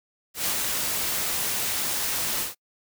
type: noise with ADSR envelope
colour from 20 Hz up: white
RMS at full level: -25 dBFS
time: 0.34-2.55 s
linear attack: 120 ms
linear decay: 86 ms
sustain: -2 dB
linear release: 140 ms
effects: noise-tail reverb RT60 0.1 s tail -26 dB re dry